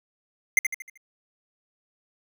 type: tone with echo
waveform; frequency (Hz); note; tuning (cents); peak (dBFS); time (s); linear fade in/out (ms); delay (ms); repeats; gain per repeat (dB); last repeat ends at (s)
square; 2090; C7; -2; -15; 0.57-0.59; 2; 77; 5; -7; 0.975
effects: none